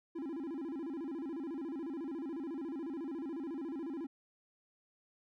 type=tone with vibrato; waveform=triangle; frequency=301 Hz; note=D4; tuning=43 cents sharp; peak=-36 dBFS; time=0.15-4.07 s; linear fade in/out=10 ms; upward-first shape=square; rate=14 Hz; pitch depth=190 cents each way; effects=none

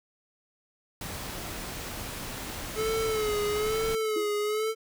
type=noise; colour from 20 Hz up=pink; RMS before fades=-37 dBFS; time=1.01-3.95 s; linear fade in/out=2 ms
type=tone with vibrato; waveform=square; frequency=430.1 Hz; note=A4; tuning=39 cents flat; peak=-27 dBFS; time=2.75-4.75 s; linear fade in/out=50 ms; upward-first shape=sine; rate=1.1 Hz; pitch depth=62 cents each way
type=tone with exponential decay; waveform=sine; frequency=337.1 Hz; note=E4; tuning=39 cents sharp; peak=-27 dBFS; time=4.16-4.37 s; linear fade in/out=5 ms; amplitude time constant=45 ms
effects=none

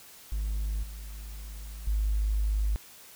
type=tone with level steps; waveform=triangle; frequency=51.91 Hz; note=G#1; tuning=in tune; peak=-25 / -36 / -20 dBFS; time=0.32-2.76 s; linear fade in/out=0 ms; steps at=0.83 / 1.87 s; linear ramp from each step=5 ms; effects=tanh soft clip ceiling -22 dBFS + white hiss -51 dBFS RMS until 3.15 s

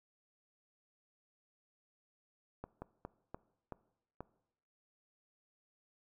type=slowing click train; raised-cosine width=1 ms; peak=-29 dBFS; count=6; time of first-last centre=2.64-4.206 s; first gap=180 ms; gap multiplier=1.28; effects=noise-tail reverb RT60 0.8 s tail -20 dB re dry

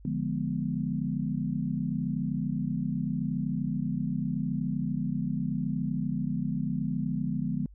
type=chord; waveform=sine; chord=D diminished seventh; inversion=none; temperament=equal; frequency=146.83 / 174.61 / 207.7 / 246.9 Hz; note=D3 / F3 / Ab3 / Cb4; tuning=0 / 0 / 0 / 0 cents; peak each=-33 dBFS; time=0.05-7.66 s; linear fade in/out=2 ms; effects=added 50 Hz sine -48 dBFS peak until 7.74 s

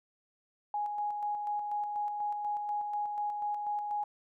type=tone with tremolo; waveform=sine; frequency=830.6 Hz; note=G#5; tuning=in tune; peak=-30 dBFS; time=0.74-4.04 s; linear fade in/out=2 ms; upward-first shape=square; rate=4.1 Hz; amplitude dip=35%; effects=none

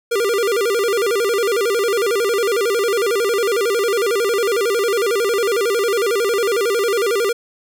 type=tone with vibrato; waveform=square; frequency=432.4 Hz; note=A4; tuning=30 cents flat; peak=-16 dBFS; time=0.11-7.33 s; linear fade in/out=10 ms; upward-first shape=square; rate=11 Hz; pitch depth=150 cents each way; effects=none

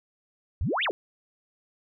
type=exponential two-way sweep; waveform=sine; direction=up then down; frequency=61.74 to 3729 to 318.2 Hz; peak=-24 dBFS; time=0.61-0.91 s; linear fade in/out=0 ms; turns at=0.84 s; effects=none

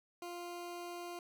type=tone; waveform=20% pulse; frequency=349.2 Hz; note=F4; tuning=in tune; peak=-38 dBFS; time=0.22-1.19 s; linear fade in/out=2 ms; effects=none

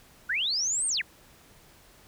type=linear two-way sweep; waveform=sine; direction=up then down; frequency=1396.9 to 8870 to 1396.9 Hz; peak=-25 dBFS; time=0.29-1.02 s; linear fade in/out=10 ms; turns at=0.87 s; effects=pink hiss -56 dBFS RMS until 2.07 s

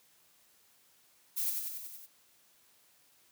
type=noise with echo; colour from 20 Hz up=violet; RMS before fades=-33 dBFS; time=1.36-1.51 s; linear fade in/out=20 ms; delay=93 ms; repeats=6; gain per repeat=-3 dB; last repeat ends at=2.068 s; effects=white hiss -66 dBFS RMS until 3.31 s + high-pass 80 Hz 12 dB/octave

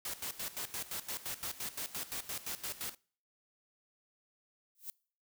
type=noise with tremolo; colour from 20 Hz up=white; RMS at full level=-39 dBFS; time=0.05-2.95 s; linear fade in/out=2 ms; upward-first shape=square; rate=5.8 Hz; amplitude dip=80%
type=noise with exponential growth; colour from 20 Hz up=violet; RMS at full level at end=-38 dBFS; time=4.75-4.9 s; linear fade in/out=0 ms; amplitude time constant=32 ms
effects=noise-tail reverb RT60 0.5 s tail -26 dB re dry

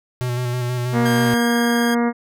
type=tone with vibrato; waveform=square; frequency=123.47 Hz; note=B2; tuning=in tune; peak=-21 dBFS; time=0.21-1.34 s; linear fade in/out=0 ms; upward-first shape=square; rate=6.2 Hz; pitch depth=22 cents each way
type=harmonic tone; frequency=236.9 Hz; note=A#3; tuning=28 cents sharp; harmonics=1 / 2 / 3 / 4 / 5 / 6 / 7 / 8 / 9; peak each=-17 / -23 / -27 / -29 / -31 / -33 / -34 / -35 / -36 dBFS; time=0.92-2.13 s; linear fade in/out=50 ms
type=tone with pitch glide; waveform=sawtooth; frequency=1612 to 1623.2 Hz; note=G6 to G#6; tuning=+48 to -40 cents; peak=-20 dBFS; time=1.05-1.95 s; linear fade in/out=10 ms; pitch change=+12 cents; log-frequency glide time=1.2-1.53 s
effects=none

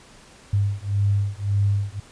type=beating tone pair; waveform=sine; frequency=99.8 / 101.6 Hz; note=G2 / G#2; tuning=+32 / -38 cents; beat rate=1.8 Hz; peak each=-22 dBFS; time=0.53-2 s; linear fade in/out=5 ms; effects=pink hiss -49 dBFS RMS until 2.11 s + resampled to 22050 Hz

